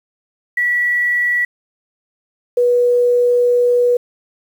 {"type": "tone pair in turn", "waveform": "sine", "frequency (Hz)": [1945, 487.3], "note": ["B6", "B4"], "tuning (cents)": [-27, -23], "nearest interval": "2 octaves", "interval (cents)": 2396, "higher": "first", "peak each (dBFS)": [-13, -10], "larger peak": "second", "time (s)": [[0.57, 1.45], [2.57, 3.97]], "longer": "second", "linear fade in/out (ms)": 5, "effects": ["7-bit"]}